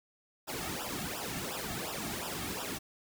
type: noise with flanger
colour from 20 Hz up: pink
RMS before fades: -38 dBFS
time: 0.47-2.79 s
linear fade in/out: 20 ms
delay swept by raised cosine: 0.46 to 2.06 ms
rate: 2.8 Hz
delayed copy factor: -0.95
effects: none